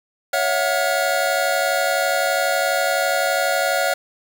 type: tone cluster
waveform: square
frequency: 558 / 661 / 733 / 1425 Hz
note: C#5 / E5 / F#5 / F6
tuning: +11 / +5 / -16 / +34 cents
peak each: -24 dBFS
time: 0.33-3.94 s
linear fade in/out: 5 ms
effects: 8-bit